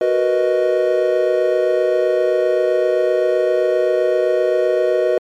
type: chord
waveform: triangle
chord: B major seventh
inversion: second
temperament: equal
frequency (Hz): 370 / 466.2 / 493.9 / 622.3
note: F#4 / A#4 / B4 / D#5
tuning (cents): 0 / 0 / 0 / 0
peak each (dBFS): -17 / -21 / -16 / -16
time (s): 0.01-5.18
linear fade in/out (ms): 2
effects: MP3 64 kbps